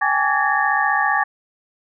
sine tone cluster, 792 / 847 / 1148 / 1675 / 1816 Hz, G5 / G#5 / D6 / G#6 / A#6, +18 / +34 / -40 / +14 / -46 cents, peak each -22 dBFS, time 0.01-1.24 s, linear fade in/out 10 ms, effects none

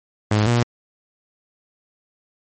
sawtooth tone pair in turn, 106 / 119.36 Hz, G#2 / A#2, +36 / +41 cents, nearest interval major second, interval 205 cents, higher second, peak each -11 dBFS, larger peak neither, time 0.31-0.47 / 0.47-0.63 s, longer neither, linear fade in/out 5 ms, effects MP3 32 kbps

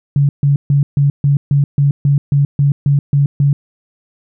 sine tone bursts, 141.7 Hz, C#3, 38 cents sharp, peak -8 dBFS, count 13, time 0.16-3.53 s, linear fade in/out 2 ms, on 130 ms, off 140 ms, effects none

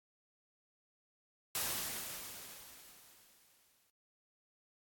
white noise with exponential decay, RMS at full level -35 dBFS, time 1.55-3.9 s, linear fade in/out 1 ms, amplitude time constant 510 ms, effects AAC 64 kbps

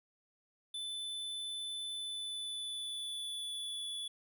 square tone with pitch glide, 3511 to 3435 Hz, A7 to A7, -4 to -42 cents, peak -39 dBFS, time 0.74-4.08 s, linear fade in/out 5 ms, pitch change -38 cents, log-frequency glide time 1.91-3.87 s, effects none

